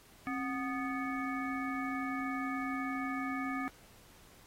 harmonic tone with a mistuned harmonic, 246.9 Hz, B3, in tune, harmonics 1 / 3 / 5 / 7 / 9, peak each -36 / -43 / -40 / -44 / -43 dBFS, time 0.27-3.68 s, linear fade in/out 0 ms, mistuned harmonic 1, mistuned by +140 cents, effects pink hiss -60 dBFS RMS until 4.46 s + AAC 48 kbps

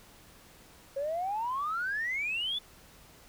sine exponential sweep, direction up, 538 to 3528 Hz, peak -29 dBFS, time 0.96-2.59 s, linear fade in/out 10 ms, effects tanh soft clip ceiling -25 dBFS + pink hiss -56 dBFS RMS until 3.28 s

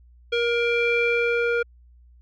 square tone with low-pass filter sweep, 472.2 Hz, A#4, 22 cents sharp, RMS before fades -22 dBFS, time 0.32-1.63 s, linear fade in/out 10 ms, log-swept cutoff 3000 to 1900 Hz, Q 4.9, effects added 60 Hz sine -49 dBFS peak until 2.21 s

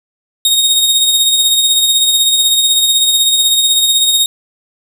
sawtooth tone with tremolo, 3729 Hz, A#7, in tune, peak -4 dBFS, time 0.45-4.26 s, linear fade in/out 2 ms, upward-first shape sine, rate 16 Hz, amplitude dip 40%, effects 7-bit

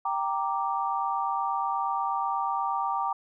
sine chord, G minor, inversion none, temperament equal, 784 / 932.3 / 1174.7 Hz, G5 / Bb5 / D6, 0 / 0 / 0 cents, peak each -30 dBFS, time 0.05-3.13 s, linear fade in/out 5 ms, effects none

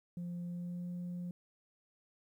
sine tone with pitch glide, 174.61 to 176.74 Hz, F3 to F3, 0 to +21 cents, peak -36 dBFS, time 0.17-1.31 s, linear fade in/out 2 ms, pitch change +21 cents, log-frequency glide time 0.46-0.88 s, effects tanh soft clip ceiling -37 dBFS + 12-bit

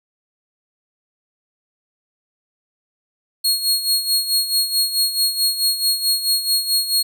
sawtooth tone with tremolo, 4300 Hz, C8, 47 cents sharp, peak -11 dBFS, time 3.44-7.03 s, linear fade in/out 10 ms, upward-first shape sine, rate 4.6 Hz, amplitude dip 70%, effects none

